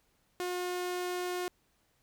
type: tone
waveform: sawtooth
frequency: 359.2 Hz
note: F4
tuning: 49 cents sharp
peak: -29 dBFS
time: 0.4-1.48 s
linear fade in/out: 0 ms
effects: pink hiss -72 dBFS RMS until 2.02 s